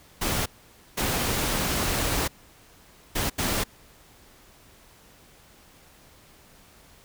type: noise bursts at uneven times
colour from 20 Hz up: pink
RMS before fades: -26 dBFS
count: 4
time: 0.21-0.46 / 0.97-2.28 / 3.15-3.3 / 3.38-3.64 s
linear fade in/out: 10 ms
effects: pink hiss -54 dBFS RMS until 7.04 s